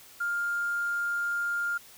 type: tone with hard clipping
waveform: triangle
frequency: 1404 Hz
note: F6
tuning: 9 cents sharp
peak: -27 dBFS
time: 0.2-1.78 s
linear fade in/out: 10 ms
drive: 3 dB
effects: white hiss -52 dBFS RMS until 1.97 s